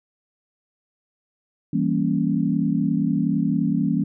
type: chord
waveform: sine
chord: E diminished seventh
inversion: none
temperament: equal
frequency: 164.81 / 196 / 233.1 / 277.2 Hz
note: E3 / G3 / Bb3 / Db4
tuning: 0 / 0 / 0 / 0 cents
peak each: -24 dBFS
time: 1.73-4.04 s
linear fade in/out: 5 ms
effects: none